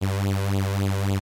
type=tone with flanger; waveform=sawtooth; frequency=98 Hz; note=G2; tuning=in tune; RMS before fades=-23 dBFS; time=0.01-1.2 s; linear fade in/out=20 ms; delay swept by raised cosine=0.26 to 2.06 ms; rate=3.6 Hz; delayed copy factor=+0.95; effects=MP3 64 kbps